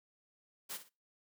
white noise with echo, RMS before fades -42 dBFS, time 0.69-0.78 s, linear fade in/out 20 ms, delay 58 ms, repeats 2, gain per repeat -11 dB, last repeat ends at 0.896 s, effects noise-tail reverb RT60 0.3 s tail -25 dB re dry + high-pass 200 Hz 12 dB/octave

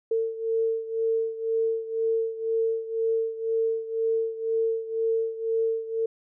sine beating tone pair, 450.2 / 452.2 Hz, A4 / A4, +40 / +47 cents, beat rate 2 Hz, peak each -25 / -29 dBFS, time 0.11-6.06 s, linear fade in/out 5 ms, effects none

